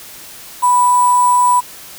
sine tone with sample-and-hold, 987.8 Hz, B5, in tune, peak -8 dBFS, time 0.62-1.61 s, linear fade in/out 20 ms, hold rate 8820 Hz, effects white hiss -35 dBFS RMS until 1.98 s

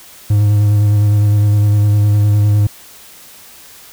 triangle tone with vibrato, 103.83 Hz, G#2, in tune, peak -6 dBFS, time 0.3-2.67 s, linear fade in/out 5 ms, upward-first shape square, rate 9.8 Hz, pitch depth 16 cents each way, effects white hiss -39 dBFS RMS until 3.92 s

